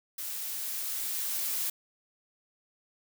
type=noise with level ramp; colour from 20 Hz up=blue; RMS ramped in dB=-37 to -31 dBFS; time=0.18-1.7 s; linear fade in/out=5 ms; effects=none